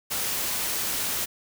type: noise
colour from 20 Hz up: white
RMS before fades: -28 dBFS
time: 0.1-1.26 s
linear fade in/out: 20 ms
effects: none